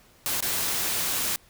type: noise with dropouts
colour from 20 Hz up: white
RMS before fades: -27 dBFS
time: 0.26-1.36 s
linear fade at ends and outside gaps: 0 ms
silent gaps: 0.405-0.425 s
effects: pink hiss -57 dBFS RMS until 1.49 s